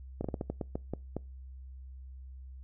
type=slowing click train; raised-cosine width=2 ms; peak=-20 dBFS; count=10; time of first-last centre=0.21-1.166 s; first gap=34 ms; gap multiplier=1.27; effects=noise-tail reverb RT60 0.3 s tail -25 dB re dry + added 65 Hz sine -44 dBFS peak until 2.63 s